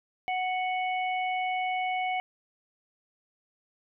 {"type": "harmonic tone", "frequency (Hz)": 740, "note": "F#5", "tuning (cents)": 0, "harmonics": [1, 3, 4], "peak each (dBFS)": [-28, -33, -42], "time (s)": [0.28, 2.2], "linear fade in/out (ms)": 0, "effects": []}